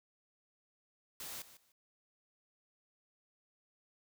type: noise with echo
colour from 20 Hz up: white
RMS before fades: -45 dBFS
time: 1.2-1.42 s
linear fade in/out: 2 ms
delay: 150 ms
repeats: 2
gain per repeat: -14 dB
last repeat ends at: 1.72 s
effects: none